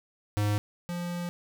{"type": "tone pair in turn", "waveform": "square", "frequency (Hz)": [103.83, 174.62], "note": ["G#2", "F3"], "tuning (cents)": [0, 0], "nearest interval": "major sixth", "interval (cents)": 900, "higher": "second", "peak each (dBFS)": [-25, -32], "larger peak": "first", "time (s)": [[0.37, 0.58], [0.89, 1.29]], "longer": "second", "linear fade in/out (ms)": 0, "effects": []}